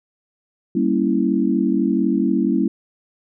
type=chord; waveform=sine; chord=G diminished seventh; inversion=none; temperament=equal; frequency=196 / 233.1 / 277.2 / 329.6 Hz; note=G3 / Bb3 / Db4 / Fb4; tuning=0 / 0 / 0 / 0 cents; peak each=-21 dBFS; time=0.75-2.68 s; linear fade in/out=5 ms; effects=none